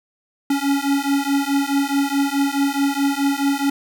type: beating tone pair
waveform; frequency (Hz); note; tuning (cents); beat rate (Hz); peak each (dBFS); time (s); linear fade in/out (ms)
square; 277.1 / 281.8; C#4 / C#4; -1 / +29; 4.7; -21; 0.5-3.7; 5
effects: 9-bit